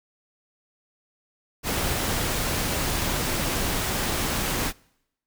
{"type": "noise", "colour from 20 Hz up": "pink", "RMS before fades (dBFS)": -26, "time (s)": [1.63, 4.73], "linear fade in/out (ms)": 50, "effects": ["noise-tail reverb RT60 0.8 s tail -25 dB re dry"]}